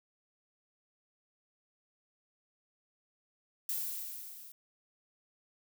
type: noise with level ramp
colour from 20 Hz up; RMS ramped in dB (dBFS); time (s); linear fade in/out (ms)
violet; -34 to -52; 3.69-4.52; 2
effects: none